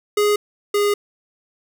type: tone pair in turn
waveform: square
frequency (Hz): 415.3 / 410.5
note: G#4 / G#4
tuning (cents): 0 / -20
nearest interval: unison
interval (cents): 20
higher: first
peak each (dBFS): -15 / -16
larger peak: first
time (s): 0.17-0.36 / 0.74-0.94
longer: second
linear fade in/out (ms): 5
effects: none